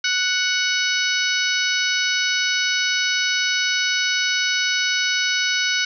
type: harmonic tone with a mistuned harmonic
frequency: 740 Hz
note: F#5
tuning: in tune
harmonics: 2 / 3 / 4 / 5 / 6 / 7 / 8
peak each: -23 / -25 / -26 / -27 / -28 / -28 / -29 dBFS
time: 0.04-5.85 s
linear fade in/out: 5 ms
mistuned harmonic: 5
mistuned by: +48 cents
effects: none